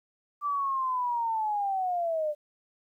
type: linear sweep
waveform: sine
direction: down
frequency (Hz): 1174.7 to 587.3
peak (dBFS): -26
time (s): 0.41-2.35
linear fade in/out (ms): 50
effects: 11-bit